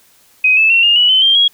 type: tone with pitch steps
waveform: sine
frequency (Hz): 2518 / 2617 / 2721 / 2828 / 2940 / 3056 / 3176 / 3301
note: D#7 / E7 / F7 / F7 / F#7 / G7 / G7 / G#7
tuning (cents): +20 / -13 / -46 / +21 / -12 / -45 / +22 / -11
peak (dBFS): -7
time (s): 0.44-1.48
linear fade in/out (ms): 5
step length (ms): 130
effects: white hiss -50 dBFS RMS until 1.53 s